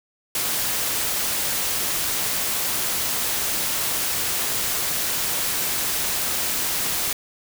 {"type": "noise", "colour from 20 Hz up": "white", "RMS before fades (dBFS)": -24, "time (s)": [0.35, 7.13], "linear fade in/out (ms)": 2, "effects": []}